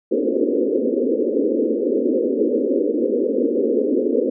white band-pass noise, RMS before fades -19 dBFS, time 0.11-4.3 s, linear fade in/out 10 ms, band 230 to 530 Hz, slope 96 dB/octave, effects none

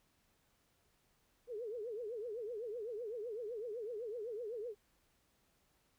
sine tone with vibrato, 451 Hz, A4, 43 cents sharp, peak -40 dBFS, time 1.47-4.75 s, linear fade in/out 50 ms, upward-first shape triangle, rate 7.9 Hz, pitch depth 210 cents each way, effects pink hiss -75 dBFS RMS until 5.98 s

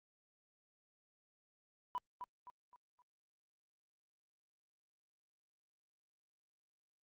sine tone with echo, 987.8 Hz, B5, in tune, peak -34 dBFS, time 1.95-1.98 s, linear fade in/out 0 ms, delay 260 ms, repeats 4, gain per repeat -8 dB, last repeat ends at 3.02 s, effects tanh soft clip ceiling -34 dBFS + Opus 48 kbps

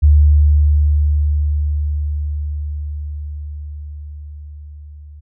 sine tone with level ramp, 74.1 Hz, D2, 16 cents sharp, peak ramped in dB -5 to -34 dBFS, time 0.02-5.21 s, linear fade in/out 20 ms, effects none

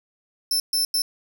sawtooth tone bursts at uneven times, 5310 Hz, E8, 12 cents sharp, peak -17 dBFS, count 3, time 0.51-0.6 / 0.73-0.85 / 0.94-1.02 s, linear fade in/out 2 ms, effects none

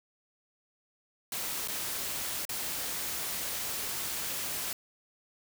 white noise with dropouts, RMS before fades -35 dBFS, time 1.32-4.73 s, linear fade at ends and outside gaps 2 ms, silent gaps 1.676-1.683 / 2.452-2.492 s, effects none

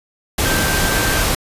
sine tone in noise, 1568 Hz, G6, in tune, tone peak -22 dBFS, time 0.45-1.23 s, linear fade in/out 5 ms, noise pink, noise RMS -17 dBFS, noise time 0.38-1.35 s, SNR -8 dB, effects resampled to 32000 Hz

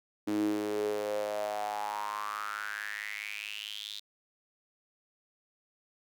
sawtooth tone with high-pass filter sweep, 104.6 Hz, G#2, 13 cents sharp, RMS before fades -35 dBFS, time 0.27-4 s, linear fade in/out 10 ms, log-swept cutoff 280 to 3800 Hz, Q 7.4, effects none

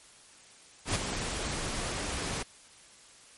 pink noise with ADSR envelope, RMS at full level -27 dBFS, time 0.85-2.43 s, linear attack 100 ms, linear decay 15 ms, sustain -7 dB, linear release 7 ms, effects white hiss -55 dBFS RMS until 3.37 s + MP3 48 kbps

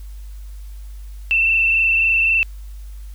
sine tone with frequency modulation, 2674 Hz, E7, 24 cents sharp, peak -13 dBFS, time 1.31-2.43 s, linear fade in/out 0 ms, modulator 23.8 Hz, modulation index 2.1, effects added 50 Hz sine -31 dBFS peak until 3.14 s + white hiss -53 dBFS RMS until 3.14 s

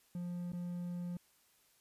triangle tone with dropouts, 175.8 Hz, F3, 12 cents sharp, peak -36 dBFS, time 0.15-1.17 s, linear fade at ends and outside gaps 2 ms, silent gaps 0.52-0.532 s, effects white hiss -70 dBFS RMS until 1.8 s + resampled to 32000 Hz

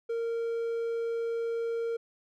triangle tone, 462 Hz, A#4, 16 cents flat, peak -27 dBFS, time 0.09-1.97 s, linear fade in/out 10 ms, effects none

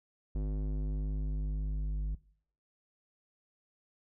square tone with low-pass filter sweep, 51 Hz, G#1, 31 cents flat, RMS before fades -33 dBFS, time 0.35-2.15 s, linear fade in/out 5 ms, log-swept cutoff 380 to 120 Hz, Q 0.75, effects noise-tail reverb RT60 0.6 s tail -21 dB re dry

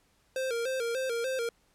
square tone with vibrato, 493.9 Hz, B4, in tune, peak -30 dBFS, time 0.36-1.49 s, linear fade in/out 2 ms, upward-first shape square, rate 3.4 Hz, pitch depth 100 cents each way, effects pink hiss -68 dBFS RMS until 1.74 s + low-pass 12000 Hz 12 dB/octave

